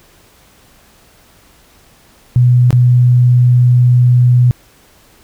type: tone with dropouts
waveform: sine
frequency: 123.47 Hz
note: B2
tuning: in tune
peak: -5 dBFS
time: 2.36-4.51 s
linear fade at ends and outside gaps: 0 ms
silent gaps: 2.706-2.728 s
effects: pink hiss -47 dBFS RMS until 5.23 s